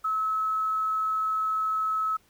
sine tone with quantisation, 1293 Hz, E6, 34 cents flat, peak -24 dBFS, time 0.04-2.17 s, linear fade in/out 10 ms, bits 9, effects pink hiss -63 dBFS RMS until 2.29 s

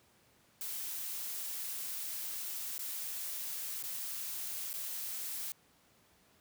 blue noise with dropouts, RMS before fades -40 dBFS, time 0.61-5.52 s, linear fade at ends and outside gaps 0 ms, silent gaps 2.78-2.792 / 3.826-3.838 / 4.73-4.739 s, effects pink hiss -67 dBFS RMS until 6.4 s + high-pass 80 Hz 12 dB/octave

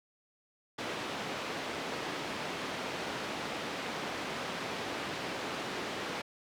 pink band-pass noise, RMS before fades -38 dBFS, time 0.78-6.22 s, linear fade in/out 10 ms, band 230 to 3900 Hz, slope 12 dB/octave, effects none

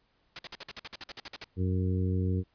white noise bursts, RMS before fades -37 dBFS, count 14, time 0.36-1.443 s, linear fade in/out 2 ms, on 30 ms, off 51 ms
harmonic tone, 92.6 Hz, F#2, 2 cents sharp, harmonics 1 / 2 / 3 / 4 / 5, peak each -27 / -33 / -37 / -39 / -41 dBFS, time 1.56-2.44 s, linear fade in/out 50 ms
effects pink hiss -71 dBFS RMS until 2.54 s + resampled to 11025 Hz

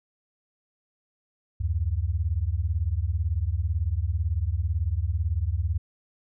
sine beating tone pair, 73.42 / 91.42 Hz, D2 / F#2, 0 / -20 cents, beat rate 18 Hz, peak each -26 / -26 dBFS, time 1.6-5.78 s, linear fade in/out 10 ms, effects none

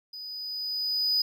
triangle tone with level ramp, 4975 Hz, D#8, 1 cent flat, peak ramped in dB -37 to -20 dBFS, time 0.13-1.22 s, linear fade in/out 5 ms, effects none

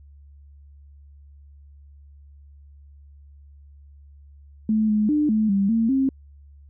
sine tone with pitch steps, 217.2 / 212.2 / 299.2 / 216.7 / 197.5 / 226.4 / 267.7 Hz, A3 / G#3 / D4 / A3 / G3 / A3 / C4, -22 / +38 / +32 / -26 / +13 / +50 / +40 cents, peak -17 dBFS, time 4.69-6.09 s, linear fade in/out 2 ms, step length 200 ms, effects added 71 Hz sine -45 dBFS peak until 6.69 s

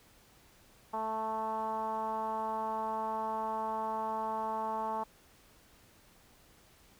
10% pulse tone with low-pass filter, 220 Hz, A3, in tune, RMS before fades -35 dBFS, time 0.93-5.04 s, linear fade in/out 10 ms, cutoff 960 Hz, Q 6, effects pink hiss -62 dBFS RMS until 6.99 s

